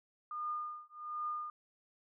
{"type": "tone with tremolo", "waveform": "sine", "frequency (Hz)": 1216, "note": "D#6", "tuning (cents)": -40, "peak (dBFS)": -34, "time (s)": [0.31, 1.5], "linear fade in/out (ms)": 2, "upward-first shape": "triangle", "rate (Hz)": 1.3, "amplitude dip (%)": 100, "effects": []}